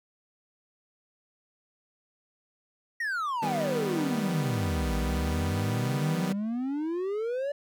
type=exponential two-way sweep; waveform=triangle; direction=down then up; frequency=1922 to 55 to 585 Hz; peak=-26 dBFS; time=3-7.52 s; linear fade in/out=5 ms; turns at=4.95 s
type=chord; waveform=sawtooth; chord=Eb augmented; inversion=none; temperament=equal; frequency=155.56 / 196 / 246.9 Hz; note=Eb3 / G3 / B3; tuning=0 / 0 / 0 cents; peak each=-30 dBFS; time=3.42-6.33 s; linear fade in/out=10 ms
effects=none